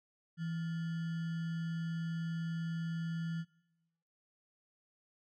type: tone with sample-and-hold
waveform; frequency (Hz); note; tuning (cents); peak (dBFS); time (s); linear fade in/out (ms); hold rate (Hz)
sine; 164.81; E3; 0; -35; 0.37-3.45; 50; 1575
effects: noise-tail reverb RT60 0.9 s tail -20 dB re dry + low-pass 4000 Hz 12 dB/octave

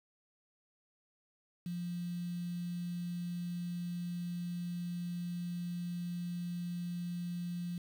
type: tone with quantisation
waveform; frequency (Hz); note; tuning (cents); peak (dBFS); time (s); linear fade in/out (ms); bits
sine; 174.61; F3; 0; -36; 1.66-7.78; 2; 9
effects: none

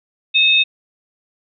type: tone pair together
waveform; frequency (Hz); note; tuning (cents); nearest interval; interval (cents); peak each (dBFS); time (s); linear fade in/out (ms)
sine; 2588 / 3669; E7 / A#7; -32 / -28; tritone; 604; -13; 0.34-0.64; 20
effects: none

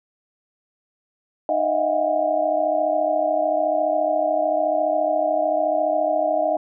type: tone cluster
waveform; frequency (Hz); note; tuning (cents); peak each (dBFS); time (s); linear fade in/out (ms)
sine; 307.2 / 622 / 656 / 717 / 805; D#4 / D#5 / E5 / F5 / G5; -22 / -1 / -9 / +45 / +46; -30 / -21 / -25 / -23 / -30; 1.49-6.57; 2
effects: none

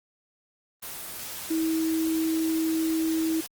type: tone in noise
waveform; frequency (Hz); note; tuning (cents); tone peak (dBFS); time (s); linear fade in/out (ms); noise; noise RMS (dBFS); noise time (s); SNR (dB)
sine; 321.9; E4; -41; -23; 1.5-3.41; 10; white; -37; 0.82-3.47; +11
effects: Opus 24 kbps

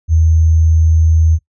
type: tone with sample-and-hold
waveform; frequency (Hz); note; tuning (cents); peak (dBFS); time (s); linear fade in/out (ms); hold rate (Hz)
sine; 80.5; E2; -41; -7; 0.08-1.39; 50; 6300
effects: noise-tail reverb RT60 0.1 s tail -20 dB re dry + resampled to 24000 Hz

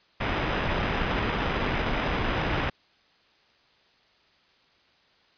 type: noise with sample-and-hold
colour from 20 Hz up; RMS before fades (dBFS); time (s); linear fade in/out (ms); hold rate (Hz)
pink; -27; 0.2-2.7; 10; 4410
effects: white hiss -62 dBFS RMS until 5.37 s + resampled to 11025 Hz

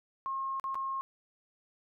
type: tone with dropouts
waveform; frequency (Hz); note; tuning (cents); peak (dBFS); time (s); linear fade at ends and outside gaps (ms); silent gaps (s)
sine; 1075; C6; +47; -32; 0.26-1.01; 0; 0.598-0.641 / 0.745-0.754
effects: none

